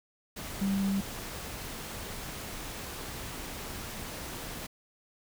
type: tone in noise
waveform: sine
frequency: 196 Hz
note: G3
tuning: in tune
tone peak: -26 dBFS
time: 0.61-1.01 s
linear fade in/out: 10 ms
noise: pink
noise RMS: -40 dBFS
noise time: 0.36-4.67 s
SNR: +11 dB
effects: none